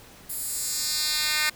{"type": "tone with high-pass filter sweep", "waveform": "10% pulse", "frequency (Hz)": 304.2, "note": "D#4", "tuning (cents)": -39, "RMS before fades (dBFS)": -27, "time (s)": [0.29, 1.5], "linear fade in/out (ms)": 10, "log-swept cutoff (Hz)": [12000, 2200], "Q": 1.5, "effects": ["pink hiss -49 dBFS RMS until 1.55 s"]}